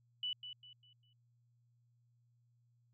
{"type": "tone with echo", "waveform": "sine", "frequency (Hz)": 2970, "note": "F#7", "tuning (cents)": 6, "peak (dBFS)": -36, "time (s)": [0.23, 0.33], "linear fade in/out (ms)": 2, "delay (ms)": 200, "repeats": 4, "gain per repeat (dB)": -9, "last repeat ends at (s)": 1.13, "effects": ["added 119 Hz sine -70 dBFS peak until 2.93 s"]}